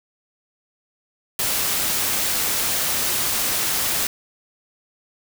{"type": "noise", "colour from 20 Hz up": "white", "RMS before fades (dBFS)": -22, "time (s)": [1.39, 4.07], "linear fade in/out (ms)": 2, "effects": []}